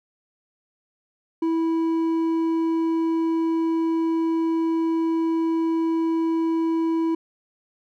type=tone with hard clipping; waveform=sine; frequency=327.5 Hz; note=E4; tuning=11 cents flat; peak=-21 dBFS; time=1.42-7.15 s; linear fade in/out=5 ms; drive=5 dB; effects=none